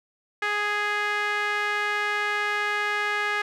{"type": "tone with band-pass filter", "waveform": "sawtooth", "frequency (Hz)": 415.3, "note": "G#4", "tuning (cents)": 0, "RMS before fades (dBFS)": -26, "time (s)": [0.42, 3.42], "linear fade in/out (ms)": 5, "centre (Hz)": 1800, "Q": 2.3, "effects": []}